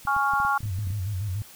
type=clicks; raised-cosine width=5 ms; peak=-28 dBFS; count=10; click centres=0.052 / 0.165 / 0.336 / 0.401 / 0.45 / 0.606 / 0.658 / 0.787 / 0.872 / 0.905 s
type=chord; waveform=sine; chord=Db major; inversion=second; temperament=equal; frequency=830.6 / 1108.7 / 1396.9 Hz; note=Ab5 / Db6 / F6; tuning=0 / 0 / 0 cents; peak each=-25 dBFS; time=0.07-0.58 s; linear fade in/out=5 ms
type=tone with vibrato; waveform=sine; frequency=98 Hz; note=G2; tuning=in tune; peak=-26 dBFS; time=0.63-1.42 s; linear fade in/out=0 ms; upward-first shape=square; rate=6.9 Hz; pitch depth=120 cents each way
effects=white hiss -48 dBFS RMS until 1.55 s